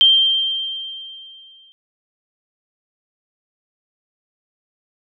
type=tone with exponential decay; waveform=sine; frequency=3156 Hz; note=G7; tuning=11 cents sharp; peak=-7 dBFS; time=0.01-1.72 s; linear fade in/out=0 ms; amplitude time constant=370 ms; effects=none